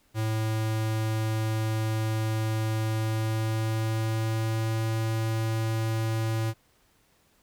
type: tone with pitch glide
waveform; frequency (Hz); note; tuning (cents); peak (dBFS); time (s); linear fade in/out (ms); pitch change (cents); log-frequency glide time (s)
square; 110 to 111.66; A2 to A2; 0 to +26; -26; 0.14-6.54; 50; +26; 2.81-4.82
effects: pink hiss -65 dBFS RMS until 7.42 s